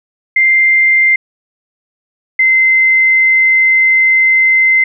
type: tone pair in turn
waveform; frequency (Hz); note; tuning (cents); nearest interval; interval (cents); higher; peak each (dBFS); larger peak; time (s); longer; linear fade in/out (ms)
sine; 2093 / 2069; C7 / C7; 0 / -20; unison; 20; first; -6; neither; 0.36-1.16 / 2.39-4.84; second; 5
effects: none